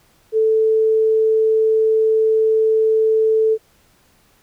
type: tone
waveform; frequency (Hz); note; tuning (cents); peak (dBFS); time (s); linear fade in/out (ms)
sine; 440; A4; 0; -12; 0.32-3.58; 50
effects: pink hiss -56 dBFS RMS until 4.42 s